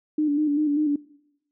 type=tone with vibrato; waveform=sine; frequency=296.8 Hz; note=D4; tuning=18 cents sharp; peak=-19 dBFS; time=0.18-0.96 s; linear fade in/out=5 ms; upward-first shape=square; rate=5.1 Hz; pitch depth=45 cents each way; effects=noise-tail reverb RT60 0.8 s tail -21 dB re dry